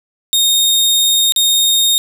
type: tone with dropouts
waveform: sawtooth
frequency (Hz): 3698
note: A#7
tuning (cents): -15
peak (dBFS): -7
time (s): 0.33-1.98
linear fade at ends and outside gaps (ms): 0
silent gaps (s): 1.322-1.362
effects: none